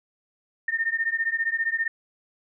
sine beating tone pair, 1813 / 1828 Hz, A#6 / A#6, -49 / -34 cents, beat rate 15 Hz, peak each -26 dBFS, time 0.68-1.88 s, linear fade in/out 5 ms, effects none

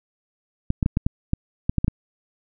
clicks, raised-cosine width 5 ms, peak -7 dBFS, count 10, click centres 0.704 / 0.828 / 0.861 / 0.971 / 1.065 / 1.334 / 1.695 / 1.783 / 1.845 / 1.881 s, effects none

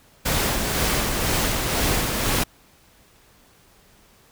pink noise with tremolo, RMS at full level -21 dBFS, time 0.25-2.44 s, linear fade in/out 10 ms, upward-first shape sine, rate 2 Hz, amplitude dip 35%, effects pink hiss -55 dBFS RMS until 4.31 s

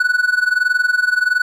triangle tone with amplitude modulation, 1480 Hz, F#6, in tune, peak -8 dBFS, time 0-1.42 s, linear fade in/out 5 ms, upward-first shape sine, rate 21.4 Hz, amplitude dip 85%, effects none

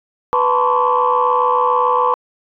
sine tone cluster, 494.7 / 884 / 997 / 1064 / 1142 Hz, B4 / A5 / B5 / C6 / D6, +3 / +8 / +16 / +29 / -49 cents, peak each -18 dBFS, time 0.33-2.14 s, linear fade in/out 0 ms, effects tanh soft clip ceiling -3 dBFS

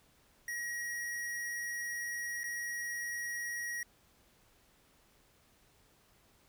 square tone with dropouts, 1899 Hz, A#6, 32 cents sharp, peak -37 dBFS, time 0.48-3.83 s, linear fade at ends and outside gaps 2 ms, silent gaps 2.434-2.44 s, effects pink hiss -67 dBFS RMS until 6.48 s

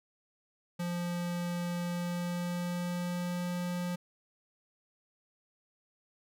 square tone with pitch glide, 174.61 to 177.05 Hz, F3 to F3, 0 to +24 cents, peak -33 dBFS, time 0.79-3.96 s, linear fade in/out 10 ms, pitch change +24 cents, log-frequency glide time 1.82-3.48 s, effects none

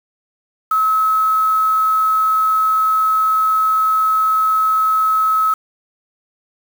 sine tone with quantisation, 1289 Hz, E6, 39 cents flat, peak -12 dBFS, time 0.71-5.54 s, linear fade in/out 5 ms, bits 5, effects none

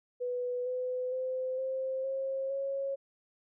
sine tone with pitch steps, 493.9 / 504.3 / 514.9 / 525.7 / 536.7 / 548 Hz, B4 / B4 / C5 / C5 / C5 / C#5, 0 / +36 / -28 / +8 / +44 / -20 cents, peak -31 dBFS, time 0.2-2.96 s, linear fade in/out 20 ms, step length 460 ms, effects none

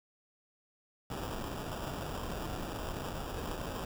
pink noise with sample-and-hold, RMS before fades -39 dBFS, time 1.1-3.85 s, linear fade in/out 2 ms, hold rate 2100 Hz, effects none

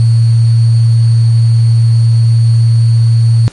sine tone with sample-and-hold, 115 Hz, A#2, 23 cents flat, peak -4 dBFS, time 0-3.48 s, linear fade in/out 0 ms, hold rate 4410 Hz, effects pink hiss -37 dBFS RMS until 3.52 s + MP3 48 kbps

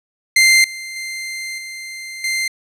sawtooth tone with level steps, 2088 Hz, C7, 4 cents flat, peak -5 / -24 / -21 / -25 / -14 dBFS, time 0.36-2.48 s, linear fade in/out 5 ms, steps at 0.64 / 0.96 / 1.58 / 2.24 s, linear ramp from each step 2 ms, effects low-pass 11000 Hz 12 dB/octave

